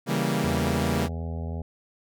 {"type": "chord", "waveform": "sawtooth", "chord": "C# diminished seventh", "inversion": "none", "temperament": "equal", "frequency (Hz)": [138.59, 164.81, 196, 233.1], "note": ["C#3", "E3", "G3", "Bb3"], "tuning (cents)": [0, 0, 0, 0], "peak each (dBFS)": -25, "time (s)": [0.06, 1.09], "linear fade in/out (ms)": 50}
{"type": "harmonic tone", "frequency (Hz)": 82.41, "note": "E2", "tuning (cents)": 0, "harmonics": [1, 2, 3, 5, 6, 7, 8, 9, 10], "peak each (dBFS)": [-30, -36, -40, -44, -46, -47, -48, -49, -50], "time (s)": [0.44, 1.62], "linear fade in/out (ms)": 5}
{"effects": []}